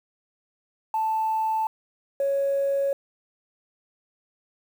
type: tone pair in turn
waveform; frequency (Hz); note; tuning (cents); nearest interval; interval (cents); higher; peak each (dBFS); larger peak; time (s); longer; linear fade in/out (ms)
sine; 880 / 554.4; A5 / C#5; 0 / 0; minor sixth; 800; first; -21 / -20; second; 0.94-1.67 / 2.2-2.93; neither; 2
effects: tanh soft clip ceiling -17 dBFS + 8-bit